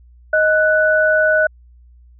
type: tone pair together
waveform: sine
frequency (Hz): 624 / 1484.1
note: D#5 / F#6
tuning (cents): +5 / +5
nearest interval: octave + minor third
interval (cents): 1500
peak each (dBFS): -14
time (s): 0.33-1.47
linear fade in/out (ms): 5
effects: added 60 Hz sine -43 dBFS peak until 2.19 s